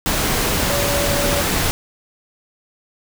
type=tone in noise; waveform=sine; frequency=571 Hz; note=D5; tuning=49 cents flat; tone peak=-22 dBFS; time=0.7-1.41 s; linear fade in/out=0 ms; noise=pink; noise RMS=-19 dBFS; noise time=0.06-1.71 s; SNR=-6 dB; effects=none